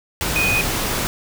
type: tone in noise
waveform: sine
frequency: 2489 Hz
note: D#7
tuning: in tune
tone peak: -17 dBFS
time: 0.36-0.61 s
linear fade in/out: 0 ms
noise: pink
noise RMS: -22 dBFS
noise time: 0.21-1.07 s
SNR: +2 dB
effects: none